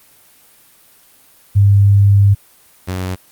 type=tone pair in turn; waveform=sine / sawtooth; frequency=100.3 / 92.36 Hz; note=G2 / F#2; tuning=+40 / -3 cents; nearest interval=minor second; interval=143 cents; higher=first; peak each=-6 / -15 dBFS; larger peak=first; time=1.55-2.35 / 2.87-3.16 s; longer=first; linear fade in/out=20 ms; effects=white hiss -48 dBFS RMS until 3.31 s + Opus 32 kbps